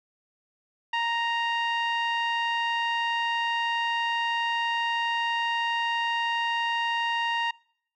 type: tone with low-pass filter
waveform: sawtooth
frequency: 932.3 Hz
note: A#5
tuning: in tune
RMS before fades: -27 dBFS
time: 0.93-7.51 s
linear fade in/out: 5 ms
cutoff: 2700 Hz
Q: 2.1
effects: noise-tail reverb RT60 0.7 s tail -26 dB re dry